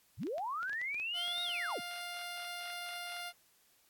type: linear two-way sweep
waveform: sine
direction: up then down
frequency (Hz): 61.74 to 3779 to 61.74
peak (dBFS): -35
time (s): 0.17-1.81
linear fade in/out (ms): 50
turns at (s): 1.43
type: clicks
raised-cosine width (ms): 0.2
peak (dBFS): -33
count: 12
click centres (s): 0.233 / 0.269 / 0.382 / 0.63 / 0.696 / 0.731 / 0.815 / 0.945 / 0.999 / 1.28 / 1.379 / 1.493
type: tone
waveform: 10% pulse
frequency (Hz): 702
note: F5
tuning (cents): +9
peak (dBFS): -32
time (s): 1.13-3.33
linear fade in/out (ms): 50
effects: white hiss -69 dBFS RMS until 3.89 s + AAC 64 kbps